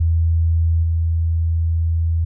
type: tone with level steps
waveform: sine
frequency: 82.41 Hz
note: E2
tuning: in tune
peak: -13 / -15 dBFS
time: 0-2.25 s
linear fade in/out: 10 ms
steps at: 0.83 s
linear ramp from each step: 5 ms
effects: none